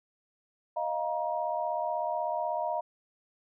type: chord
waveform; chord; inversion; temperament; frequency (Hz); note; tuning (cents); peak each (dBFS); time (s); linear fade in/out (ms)
sine; Eb suspended second; none; equal with one note detuned; 622.3 / 698.5 / 946.4; Eb5 / F5 / Bb5; 0 / 0 / +26; -33; 0.76-2.81; 10
effects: none

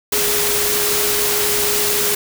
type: tone in noise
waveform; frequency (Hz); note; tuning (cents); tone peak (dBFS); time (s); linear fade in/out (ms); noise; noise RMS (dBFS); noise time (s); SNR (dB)
sine; 415.3; G#4; 0; -23; 0.12-2.15; 5; white; -18; 0.12-2.15; -8
effects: none

